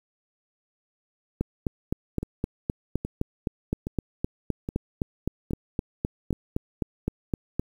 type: two click trains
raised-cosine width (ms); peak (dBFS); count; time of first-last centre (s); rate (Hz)
3; -17 / -12; 6 / 25; 2.23-6.328 / 1.41-7.596; 1.22 / 3.88
effects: 8-bit